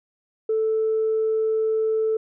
sine tone, 440 Hz, A4, in tune, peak -18 dBFS, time 0.49-2.17 s, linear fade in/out 5 ms, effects tanh soft clip ceiling -15 dBFS

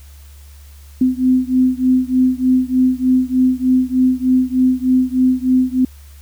sine beating tone pair, 254.7 / 258 Hz, C4 / C4, -46 / -24 cents, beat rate 3.3 Hz, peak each -14 / -15 dBFS, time 1.01-5.85 s, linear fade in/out 5 ms, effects added 71 Hz sine -37 dBFS peak until 6.21 s + white hiss -49 dBFS RMS until 6.21 s

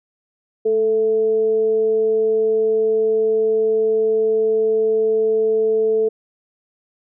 sine tone with frequency modulation, 440 Hz, A4, in tune, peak -14 dBFS, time 0.65-6.09 s, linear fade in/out 10 ms, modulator 225 Hz, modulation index 0.21, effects none

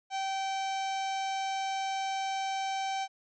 harmonic tone with a mistuned harmonic, 775 Hz, G5, 20 cents flat, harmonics 1 / 2 / 3 / 4 / 5 / 6 / 7 / 8 / 9 / 10, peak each -31 / -45 / -42 / -44 / -47 / -52 / -49 / -48 / -57 / -59 dBFS, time 0.1-3.08 s, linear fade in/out 50 ms, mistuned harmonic 6, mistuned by -70 cents, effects none

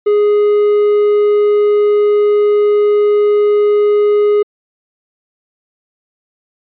triangle tone, 415.3 Hz, G#4, in tune, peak -6 dBFS, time 0.06-4.43 s, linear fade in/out 10 ms, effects resampled to 8000 Hz

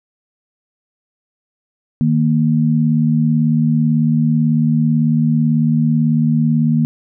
sine tone pair together, 154.99 / 233.1 Hz, D#3 / A#3, -6 / 0 cents, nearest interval perfect fifth, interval 706 cents, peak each -14 dBFS, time 2.01-6.85 s, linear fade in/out 0 ms, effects none

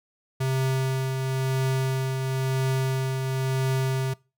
square tone with tremolo, 132.1 Hz, C3, 17 cents sharp, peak -22 dBFS, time 0.4-4.14 s, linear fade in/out 10 ms, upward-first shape triangle, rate 0.98 Hz, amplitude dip 40%, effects noise-tail reverb RT60 0.3 s tail -23 dB re dry

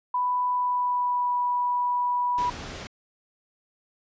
sine tone with pitch glide, 992 to 980 Hz, B5 to B5, +7 to -14 cents, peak -22 dBFS, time 0.14-2.5 s, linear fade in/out 5 ms, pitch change -21 cents, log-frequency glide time 0.49-1.35 s
pink low-pass noise, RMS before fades -38 dBFS, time 2.38-2.87 s, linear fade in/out 0 ms, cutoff 6300 Hz, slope 12 dB/octave
effects resampled to 16000 Hz

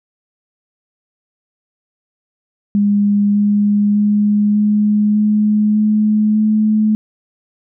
sine tone with pitch steps, 204 / 205.8 / 207.6 / 209.4 / 211.2 / 213 / 214.9 Hz, G#3 / G#3 / G#3 / G#3 / G#3 / G#3 / A3, -31 / -16 / 0 / +15 / +29 / +44 / -41 cents, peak -10 dBFS, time 2.75-6.95 s, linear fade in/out 0 ms, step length 600 ms, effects none

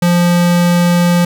square tone, 174.61 Hz, F3, in tune, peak -9 dBFS, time 0.02-1.25 s, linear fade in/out 5 ms, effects none

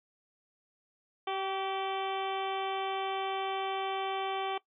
harmonic tone with a mistuned harmonic, 386.7 Hz, G4, 24 cents flat, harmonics 1 / 2 / 3 / 4 / 5 / 6 / 7 / 8 / 9, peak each -37 / -34 / -38 / -49 / -50 / -44 / -50 / -43 / -48 dBFS, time 1.27-4.58 s, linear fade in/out 5 ms, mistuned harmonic 3, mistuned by -19 cents, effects noise-tail reverb RT60 0.1 s tail -20 dB re dry

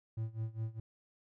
triangle tone with tremolo, 111.5 Hz, A2, 23 cents sharp, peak -31 dBFS, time 0.17-0.8 s, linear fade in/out 5 ms, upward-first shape sine, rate 4.9 Hz, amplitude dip 90%, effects none

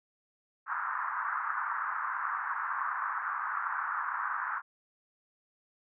pink band-pass noise, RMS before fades -34 dBFS, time 0.66-4.62 s, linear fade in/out 50 ms, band 990 to 1600 Hz, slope 48 dB/octave, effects none

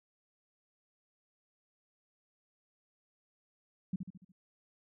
sine tone with echo, 185 Hz, F#3, in tune, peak -30 dBFS, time 3.93-3.96 s, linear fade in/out 5 ms, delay 72 ms, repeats 5, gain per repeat -6 dB, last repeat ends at 4.32 s, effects none

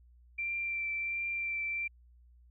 sine tone with vibrato, 2354 Hz, D7, 3 cents sharp, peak -32 dBFS, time 0.38-1.88 s, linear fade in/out 10 ms, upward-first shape triangle, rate 1.4 Hz, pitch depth 16 cents each way, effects added 60 Hz sine -57 dBFS peak until 2.5 s

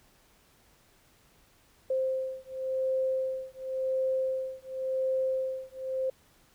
sine beating tone pair, 523.3 / 524.22 Hz, C5 / C5, 0 / +3 cents, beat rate 0.92 Hz, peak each -31 dBFS, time 1.9-6.1 s, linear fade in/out 5 ms, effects pink hiss -63 dBFS RMS until 6.54 s

